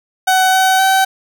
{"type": "tone with pitch steps", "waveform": "30% pulse", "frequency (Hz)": [751, 757, 767], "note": ["F#5", "F#5", "G5"], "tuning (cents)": [26, 39, -38], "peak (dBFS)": -7, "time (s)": [0.27, 1.05], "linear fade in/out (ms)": 10, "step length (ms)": 260, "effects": []}